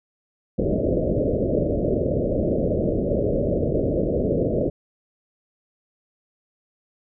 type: low-pass noise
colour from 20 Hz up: white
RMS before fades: -22 dBFS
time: 0.58-4.7 s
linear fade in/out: 10 ms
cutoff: 620 Hz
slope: 96 dB/octave
effects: none